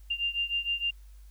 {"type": "beating tone pair", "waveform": "sine", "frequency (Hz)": [2790, 2796.5], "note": ["F7", "F7"], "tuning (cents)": [-2, 2], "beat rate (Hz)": 6.5, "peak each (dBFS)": [-30, -32], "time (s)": [0.1, 0.91], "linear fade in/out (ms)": 10, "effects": ["added 50 Hz sine -47 dBFS peak until 1.3 s", "white hiss -66 dBFS RMS until 1.3 s"]}